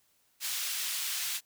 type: high-pass noise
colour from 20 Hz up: pink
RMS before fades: -34 dBFS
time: 0.4-1.41 s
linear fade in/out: 50 ms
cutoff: 2700 Hz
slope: 12 dB/octave
effects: white hiss -70 dBFS RMS until 1.45 s